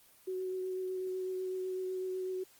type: tone with vibrato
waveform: sine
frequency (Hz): 372.4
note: F#4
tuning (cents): +11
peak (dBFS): -34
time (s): 0.27-2.44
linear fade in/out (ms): 10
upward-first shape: triangle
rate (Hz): 8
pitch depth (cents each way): 15
effects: white hiss -62 dBFS RMS until 2.59 s + Opus 24 kbps